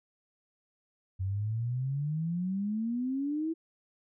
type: exponential sweep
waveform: sine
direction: up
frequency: 92.2 to 330.9 Hz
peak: -29 dBFS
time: 1.19-3.54 s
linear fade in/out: 20 ms
effects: none